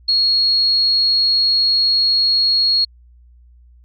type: tone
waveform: sine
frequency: 4308 Hz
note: C8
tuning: 50 cents sharp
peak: -12 dBFS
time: 0.08-2.85 s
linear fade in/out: 10 ms
effects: added 60 Hz sine -44 dBFS peak until 3.84 s + Opus 48 kbps